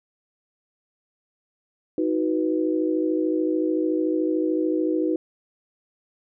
sine chord, B major, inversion first, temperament equal with one note detuned, 316.4 / 370 / 493.9 Hz, D#4 / F#4 / B4, +29 / 0 / 0 cents, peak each -22 / -26 / -28 dBFS, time 1.98-5.16 s, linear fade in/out 2 ms, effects none

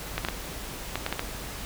clicks, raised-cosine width 0.3 ms, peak -11 dBFS, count 7, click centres 0.18 / 0.249 / 0.286 / 0.956 / 1.064 / 1.126 / 1.194 s, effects added 50 Hz sine -42 dBFS peak until 1.65 s + pink hiss -38 dBFS RMS until 1.65 s

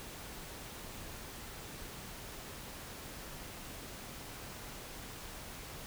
silence, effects pink hiss -47 dBFS RMS until 5.86 s

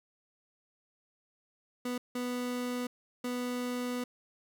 30% pulse tone bursts at uneven times, 246.9 Hz, B3, in tune, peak -30 dBFS, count 3, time 1.85-1.98 / 2.15-2.87 / 3.24-4.04 s, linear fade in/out 5 ms, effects none

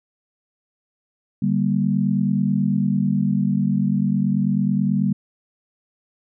sine chord, G minor, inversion second, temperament equal with one note detuned, 146.83 / 196 / 236.3 Hz, D3 / G3 / Bb3, 0 / 0 / +24 cents, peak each -23 / -19 / -23 dBFS, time 1.42-5.13 s, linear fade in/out 5 ms, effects none

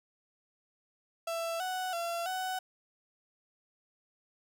35% pulse tone with pitch steps, 666 / 742 / 681 / 747 Hz, E5 / F#5 / F5 / F#5, +18 / +5 / -44 / +16 cents, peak -31 dBFS, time 1.27-2.59 s, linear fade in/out 5 ms, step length 330 ms, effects none

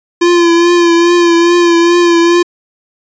square tone with vibrato, 343.3 Hz, F4, 30 cents flat, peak -6 dBFS, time 0.21-2.43 s, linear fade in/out 10 ms, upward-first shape triangle, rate 2.4 Hz, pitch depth 38 cents each way, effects resampled to 16000 Hz

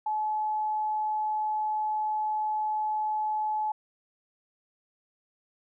sine tone, 857 Hz, A5, 46 cents flat, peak -26 dBFS, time 0.06-3.72 s, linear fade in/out 5 ms, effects none

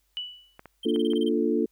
sine tone with exponential decay, 2960 Hz, F#7, in tune, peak -27 dBFS, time 0.17-0.58 s, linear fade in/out 0 ms, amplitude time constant 88 ms
clicks, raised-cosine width 0.5 ms, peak -28 dBFS, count 4, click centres 0.594 / 0.657 / 0.961 / 1.134 s
triangle tone bursts, 3136 Hz, G7, in tune, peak -33 dBFS, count 9, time 0.83-1.29 s, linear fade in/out 5 ms, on 28 ms, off 26 ms
sine chord, Bb major seventh, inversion none, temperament equal, 233.1 / 293.7 / 349.2 / 440 Hz, Bb3 / D4 / F4 / A4, 0 / 0 / 0 / 0 cents, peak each -27 dBFS, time 0.85-1.66 s, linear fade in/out 10 ms
effects added 50 Hz sine -70 dBFS peak until 1.71 s + white hiss -72 dBFS RMS until 1.71 s

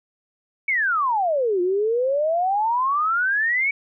sine exponential two-way sweep, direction down then up, 2280 to 348.5 to 2280 Hz, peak -18 dBFS, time 0.68-3.71 s, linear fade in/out 5 ms, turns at 1.61 s, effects none

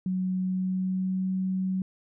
sine tone with pitch glide, 185.4 to 187.77 Hz, F#3 to F#3, +4 to +26 cents, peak -25 dBFS, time 0.06-1.82 s, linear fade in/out 2 ms, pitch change +22 cents, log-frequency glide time 0.37-1.31 s, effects none

